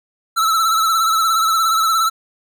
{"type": "tone with vibrato", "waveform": "square", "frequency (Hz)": 1318.5, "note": "E6", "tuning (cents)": 0, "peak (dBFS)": -14, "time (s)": [0.36, 2.1], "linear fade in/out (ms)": 20, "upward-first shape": "triangle", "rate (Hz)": 17, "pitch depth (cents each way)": 61, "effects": []}